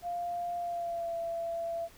sine tone with pitch glide, 698.5 to 672.8 Hz, F5 to E5, 0 to +35 cents, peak -32 dBFS, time 0.02-1.89 s, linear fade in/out 50 ms, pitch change -65 cents, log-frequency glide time 0.58-1.15 s, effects pink hiss -57 dBFS RMS until 1.97 s

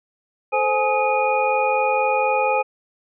sine tone cluster, 436.9 / 521 / 841 / 1261 / 2457 Hz, A4 / C5 / G#5 / D#6 / D#7, -12 / -7 / +22 / +23 / -22 cents, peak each -28 / -21 / -20 / -28 / -25 dBFS, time 0.52-2.63 s, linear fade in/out 20 ms, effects none

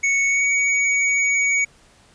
square tone with pitch glide, 2217 to 2247 Hz, C#7 to C#7, 0 to +23 cents, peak -17 dBFS, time 0.03-1.65 s, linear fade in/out 10 ms, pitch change +23 cents, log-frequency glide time 0.28-0.46 s, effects pink hiss -53 dBFS RMS until 2.14 s + resampled to 22050 Hz

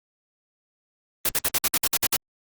white noise bursts, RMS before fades -21 dBFS, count 10, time 1.25-2.166 s, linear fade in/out 5 ms, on 43 ms, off 54 ms, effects Opus 24 kbps

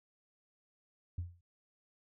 sine tone with exponential decay, 87.31 Hz, F2, in tune, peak -31 dBFS, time 1.18-1.41 s, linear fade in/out 5 ms, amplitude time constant 50 ms, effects tanh soft clip ceiling -31 dBFS

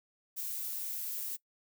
violet noise, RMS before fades -38 dBFS, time 0.36-1.37 s, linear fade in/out 20 ms, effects noise-tail reverb RT60 0.1 s tail -21 dB re dry

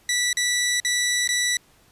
15% pulse tone with dropouts, 1961 Hz, B6, 13 cents flat, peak -14 dBFS, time 0.09-1.57 s, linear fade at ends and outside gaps 2 ms, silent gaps 0.33-0.37 / 0.801-0.848 / 1.276-1.289 s, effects pink hiss -57 dBFS RMS until 1.91 s + resampled to 32000 Hz

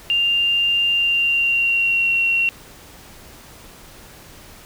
sine tone with pitch glide, 2794 to 2738 Hz, F7 to F7, 0 to -35 cents, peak -15 dBFS, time 0.1-2.49 s, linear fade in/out 0 ms, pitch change -35 cents, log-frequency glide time 0.89-2.11 s, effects pink hiss -43 dBFS RMS until 4.65 s

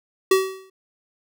square tone with exponential decay, 380.9 Hz, G4, 50 cents flat, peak -12 dBFS, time 0.31-0.7 s, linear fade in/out 5 ms, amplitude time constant 83 ms, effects none

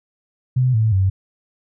sine tone with pitch steps, 127.4 / 110.27 / 95.44 Hz, C3 / A2 / G2, -46 / +4 / -46 cents, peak -13 dBFS, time 0.56-1.1 s, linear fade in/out 10 ms, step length 180 ms, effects none

